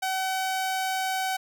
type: tone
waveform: sawtooth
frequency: 758 Hz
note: F#5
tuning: 42 cents sharp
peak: -22 dBFS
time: 0.02-1.37 s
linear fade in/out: 10 ms
effects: none